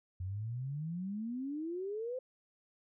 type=exponential sweep; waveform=sine; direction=up; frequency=88.6 to 523.3 Hz; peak=-36 dBFS; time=0.2-2.19 s; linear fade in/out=5 ms; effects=none